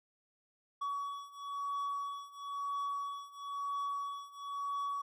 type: beating tone pair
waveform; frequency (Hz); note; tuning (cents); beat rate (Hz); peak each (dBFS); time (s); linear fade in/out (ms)
triangle; 1129 / 1130; C#6 / C#6; +31 / +33; 1; -39 / -37; 0.81-5.02; 10
effects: none

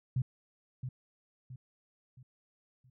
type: tone with echo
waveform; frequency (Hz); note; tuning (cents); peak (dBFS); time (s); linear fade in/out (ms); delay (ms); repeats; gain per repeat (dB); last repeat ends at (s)
sine; 127.6; C3; -43; -27; 0.16-0.22; 5; 670; 4; -8; 2.9
effects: none

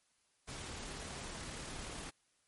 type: noise with amplitude modulation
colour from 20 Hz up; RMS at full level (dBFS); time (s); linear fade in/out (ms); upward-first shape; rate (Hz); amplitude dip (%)
pink; -44; 0.47-2.11; 20; sine; 36.5; 25
effects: white hiss -75 dBFS RMS until 2.47 s + MP3 48 kbps

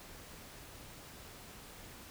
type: silence
effects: pink hiss -52 dBFS RMS until 2.1 s

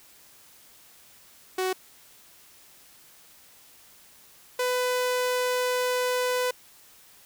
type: tone pair in turn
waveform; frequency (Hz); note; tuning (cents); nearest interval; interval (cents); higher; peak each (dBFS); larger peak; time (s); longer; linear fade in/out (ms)
sawtooth; 372.9 / 499.6; F#4 / B4; +14 / +20; perfect fourth; 506; second; -21 / -20; second; 1.58-1.73 / 4.59-6.51; second; 5
effects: white hiss -54 dBFS RMS until 7.25 s

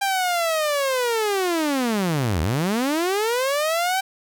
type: linear two-way sweep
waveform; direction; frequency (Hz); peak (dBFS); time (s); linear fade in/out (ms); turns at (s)
sawtooth; down then up; 799 to 73.42 to 778; -16; 0.01-4.01; 10; 2.41
effects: none

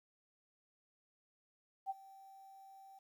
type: tone with ADSR envelope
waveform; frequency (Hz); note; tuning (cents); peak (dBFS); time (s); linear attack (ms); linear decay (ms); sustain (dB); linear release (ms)
sine; 777; G5; -16; -34; 1.86-2.99; 40; 28; -21; 7
effects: 12-bit

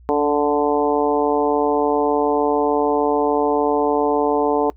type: harmonic tone with a mistuned harmonic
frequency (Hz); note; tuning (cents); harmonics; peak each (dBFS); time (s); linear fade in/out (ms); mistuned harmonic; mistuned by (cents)
146.83; D3; 0; 2 / 3 / 4 / 5 / 6 / 7; -22 / -18 / -24 / -23 / -23 / -28; 0.09-4.7; 0; 2; -20
effects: noise-tail reverb RT60 0.1 s tail -23 dB re dry + added 60 Hz sine -43 dBFS peak until 4.76 s

